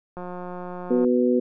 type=click train; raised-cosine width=1 ms; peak=-22 dBFS; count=158; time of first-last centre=0.17-1.047 s; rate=179 Hz
type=harmonic tone; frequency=123.7 Hz; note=B2; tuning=3 cents sharp; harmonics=2 / 3 / 4; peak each=-20 / -22 / -23 dBFS; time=0.9-1.4 s; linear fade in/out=10 ms
effects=none